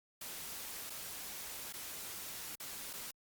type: noise with dropouts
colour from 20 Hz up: white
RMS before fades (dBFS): -45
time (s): 0.21-3.11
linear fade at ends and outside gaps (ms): 5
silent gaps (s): 0.898-0.902 / 1.727-1.737 / 2.555-2.599 / 2.931-2.935
effects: Opus 48 kbps